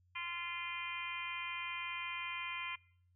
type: harmonic tone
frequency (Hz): 345.4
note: F4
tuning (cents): -19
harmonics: 3 / 4 / 5 / 6 / 7 / 8 / 9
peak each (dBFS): -45 / -52 / -53 / -45 / -43 / -53 / -49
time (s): 0.15-2.76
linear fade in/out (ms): 10
effects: noise-tail reverb RT60 0.6 s tail -24 dB re dry + added 89 Hz sine -68 dBFS peak until 3.15 s